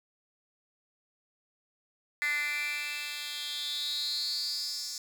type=tone with high-pass filter sweep; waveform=10% pulse; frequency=293.7 Hz; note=D4; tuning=in tune; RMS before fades=-34 dBFS; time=2.22-4.98 s; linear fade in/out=0 ms; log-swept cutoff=2000 to 5700 Hz; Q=8.4; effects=none